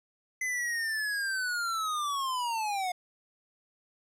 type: linear sweep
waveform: square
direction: down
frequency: 2044 to 712 Hz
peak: -30 dBFS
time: 0.41-2.92 s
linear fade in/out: 5 ms
effects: low-pass 12000 Hz 12 dB/octave